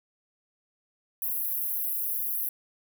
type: high-pass noise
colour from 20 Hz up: pink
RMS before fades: -30 dBFS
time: 1.22-2.49 s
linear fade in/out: 2 ms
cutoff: 11000 Hz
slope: 96 dB/octave
effects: none